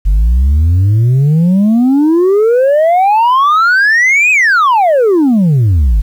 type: exponential two-way sweep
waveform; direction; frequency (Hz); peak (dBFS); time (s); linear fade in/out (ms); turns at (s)
sine; up then down; 46.25 to 2566 to 46.25; -3; 0.05-6.02; 20; 4.31
effects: tanh soft clip ceiling -5 dBFS + 7-bit